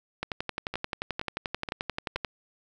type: two click trains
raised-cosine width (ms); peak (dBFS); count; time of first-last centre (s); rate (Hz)
0.3; -14 / -17; 24 / 4; 0.23-2.248 / 0.74-2.162; 11.4 / 2.11
effects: none